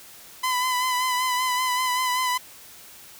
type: tone with vibrato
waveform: sawtooth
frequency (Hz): 1008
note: B5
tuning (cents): +35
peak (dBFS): -18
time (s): 0.43-2.38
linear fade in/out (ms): 10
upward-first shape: sine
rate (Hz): 5.2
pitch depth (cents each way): 33
effects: white hiss -46 dBFS RMS until 3.19 s